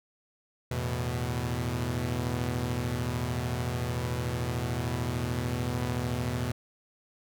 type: chord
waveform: sawtooth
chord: E suspended fourth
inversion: none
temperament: equal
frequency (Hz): 82.41 / 110 / 123.47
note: E2 / A2 / B2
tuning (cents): 0 / 0 / 0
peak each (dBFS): -31 / -32 / -27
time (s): 0.71-6.52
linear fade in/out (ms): 5
effects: none